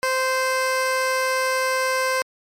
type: tone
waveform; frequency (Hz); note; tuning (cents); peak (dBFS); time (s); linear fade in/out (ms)
15% pulse; 520; C5; -11; -13; 0.03-2.22; 0
effects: low-pass 12000 Hz 12 dB/octave + MP3 64 kbps